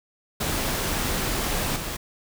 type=noise with level steps; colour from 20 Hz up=pink; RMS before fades=-26 / -31 dBFS; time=0.4-1.97 s; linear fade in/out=10 ms; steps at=1.76 s; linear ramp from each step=2 ms; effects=none